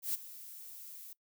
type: noise with ADSR envelope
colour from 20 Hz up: violet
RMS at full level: -32 dBFS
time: 0.02-1.13 s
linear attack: 120 ms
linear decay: 20 ms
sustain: -17 dB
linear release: 3 ms
effects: noise-tail reverb RT60 0.1 s tail -22 dB re dry